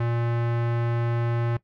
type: tone with low-pass filter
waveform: square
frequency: 117.8 Hz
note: A#2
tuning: 19 cents sharp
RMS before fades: -25 dBFS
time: 0-1.57 s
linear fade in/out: 5 ms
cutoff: 1900 Hz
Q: 0.89
effects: noise-tail reverb RT60 0.1 s tail -18 dB re dry